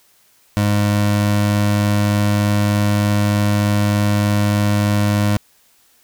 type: tone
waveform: 25% pulse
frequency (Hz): 103.3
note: G#2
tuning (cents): -9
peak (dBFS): -10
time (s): 0.57-5.37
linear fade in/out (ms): 0
effects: white hiss -55 dBFS RMS until 6.03 s